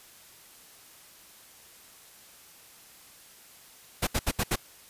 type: noise bursts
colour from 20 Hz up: pink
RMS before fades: -26 dBFS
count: 5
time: 4.02-4.559 s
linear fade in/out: 10 ms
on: 51 ms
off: 71 ms
effects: white hiss -53 dBFS RMS until 4.89 s + resampled to 32000 Hz